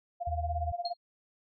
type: tone with tremolo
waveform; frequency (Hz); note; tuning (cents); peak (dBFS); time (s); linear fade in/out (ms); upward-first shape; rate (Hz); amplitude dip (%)
sine; 698.5; F5; 0; -29; 0.2-0.94; 20; sine; 17; 90
type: tone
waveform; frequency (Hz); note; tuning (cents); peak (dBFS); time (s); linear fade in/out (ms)
sine; 79; D#2; +27; -32; 0.27-0.72; 5
type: tone with exponential decay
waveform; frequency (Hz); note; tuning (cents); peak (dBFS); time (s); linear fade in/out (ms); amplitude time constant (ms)
sine; 4248; C8; +25; -32; 0.85-0.97; 5; 24
effects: none